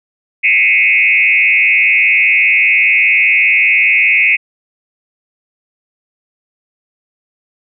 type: tone with frequency modulation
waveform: sine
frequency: 2349 Hz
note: D7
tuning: in tune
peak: -7 dBFS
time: 0.43-4.37 s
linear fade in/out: 20 ms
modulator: 105 Hz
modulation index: 2.6
effects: none